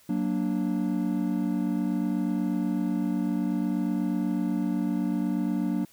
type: chord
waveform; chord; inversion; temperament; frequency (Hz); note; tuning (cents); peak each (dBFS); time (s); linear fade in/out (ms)
triangle; Gb augmented; none; equal; 185 / 233.1 / 293.7; Gb3 / Bb3 / D4; 0 / 0 / 0; -27; 0.09-5.85; 5
effects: white hiss -58 dBFS RMS until 5.92 s